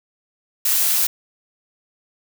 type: noise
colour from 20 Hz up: blue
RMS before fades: -18 dBFS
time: 0.65-1.07 s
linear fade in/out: 5 ms
effects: none